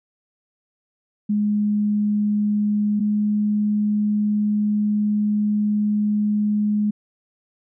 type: tone pair in turn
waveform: sine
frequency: 208.4 / 209.3 Hz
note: G#3 / G#3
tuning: +6 / +14 cents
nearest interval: unison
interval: 8 cents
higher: second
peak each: -17 dBFS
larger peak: neither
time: 1.29-3 / 3-6.91 s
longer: second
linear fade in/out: 10 ms
effects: none